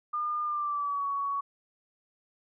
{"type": "tone with pitch glide", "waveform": "sine", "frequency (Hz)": [1209, 1121.5], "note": ["D6", "C#6"], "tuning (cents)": [50, 20], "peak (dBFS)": -28, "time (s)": [0.13, 1.41], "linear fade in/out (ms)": 10, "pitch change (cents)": -130, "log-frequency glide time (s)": [0.44, 1.06], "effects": []}